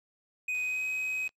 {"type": "tone with pitch glide", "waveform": "triangle", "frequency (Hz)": [2500, 2528], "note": ["D#7", "D#7"], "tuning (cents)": [8, 27], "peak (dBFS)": -28, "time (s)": [0.48, 1.28], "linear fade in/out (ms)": 5, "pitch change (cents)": 19, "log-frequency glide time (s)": [0.61, 0.85]}
{"type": "click train", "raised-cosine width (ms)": 0.2, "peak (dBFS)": -36, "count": 60, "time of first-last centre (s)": [0.55, 1.291], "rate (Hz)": 79.6}
{"effects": ["noise-tail reverb RT60 0.1 s tail -25 dB re dry"]}